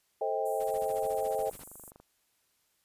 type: chord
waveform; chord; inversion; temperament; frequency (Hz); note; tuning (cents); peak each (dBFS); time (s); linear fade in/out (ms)
sine; A half-diminished seventh; none; just; 440 / 528 / 633.6 / 792; A4 / C5 / Eb5 / G5; 0 / +16 / +31 / +18; -34; 0.21-1.5; 5
type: high-pass noise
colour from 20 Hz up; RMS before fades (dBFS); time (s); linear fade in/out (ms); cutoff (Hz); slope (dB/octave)
pink; -49; 0.45-1.91; 10; 7700; 48
type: noise with tremolo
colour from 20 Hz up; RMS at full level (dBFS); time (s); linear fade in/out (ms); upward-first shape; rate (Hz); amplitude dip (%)
pink; -49; 0.6-1.64; 2; sine; 14; 100
type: click train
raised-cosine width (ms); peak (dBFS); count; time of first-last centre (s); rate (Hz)
1; -38; 32; 0.74-2; 24.6
effects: white hiss -73 dBFS RMS until 2.84 s + resampled to 32000 Hz